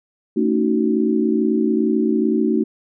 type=chord; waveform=sine; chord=D# half-diminished seventh; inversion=second; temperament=just; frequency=224 / 280 / 311.1 / 373.4 Hz; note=A3 / C#4 / D#4 / F#4; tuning=+31 / +18 / 0 / +16 cents; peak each=-19 / -24 / -20 / -21 dBFS; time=0.36-2.64 s; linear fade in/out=10 ms; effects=none